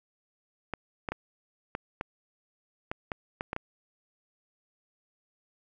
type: clicks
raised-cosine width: 0.5 ms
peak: -17 dBFS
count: 10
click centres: 0.737 / 1.088 / 1.12 / 1.751 / 2.011 / 2.915 / 3.118 / 3.409 / 3.531 / 3.564 s
effects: none